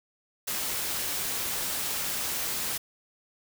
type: noise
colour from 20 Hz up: white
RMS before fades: -31 dBFS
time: 0.47-2.78 s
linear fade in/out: 10 ms
effects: none